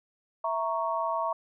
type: chord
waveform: sine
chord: A# diminished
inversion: second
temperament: equal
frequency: 659.3 / 932.3 / 1108.7 Hz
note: E5 / A#5 / C#6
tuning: 0 / 0 / 0 cents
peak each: -31 dBFS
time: 0.44-1.33 s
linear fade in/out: 5 ms
effects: none